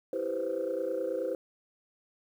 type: chord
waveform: sine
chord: C major seventh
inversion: first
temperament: equal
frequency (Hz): 329.6 / 392 / 493.9 / 523.3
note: E4 / G4 / B4 / C5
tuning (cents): 0 / 0 / 0 / 0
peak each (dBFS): -37 / -36 / -34 / -32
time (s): 0.13-1.35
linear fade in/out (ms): 2
effects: tanh soft clip ceiling -23 dBFS + 10-bit